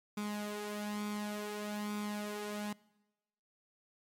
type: tone with flanger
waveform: sawtooth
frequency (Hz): 208.4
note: G#3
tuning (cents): +6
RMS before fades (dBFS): -39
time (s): 0.17-2.73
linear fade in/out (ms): 5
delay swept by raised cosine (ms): 0.84 to 3.94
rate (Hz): 0.56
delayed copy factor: +0.6
effects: noise-tail reverb RT60 1.0 s tail -22 dB re dry + MP3 64 kbps